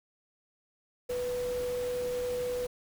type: tone in noise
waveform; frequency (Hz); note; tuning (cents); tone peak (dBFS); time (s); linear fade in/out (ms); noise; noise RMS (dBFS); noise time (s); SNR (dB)
sine; 493.9; B4; 0; -30; 1.09-2.67; 10; pink; -44; 1.09-2.67; +11
effects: none